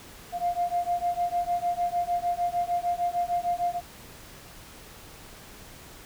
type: beating tone pair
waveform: sine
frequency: 698.5 / 705.1 Hz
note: F5 / F5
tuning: 0 / +16 cents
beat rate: 6.6 Hz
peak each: -27 dBFS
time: 0.32-3.81 s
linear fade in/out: 50 ms
effects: tanh soft clip ceiling -17 dBFS + pink hiss -47 dBFS RMS until 6.05 s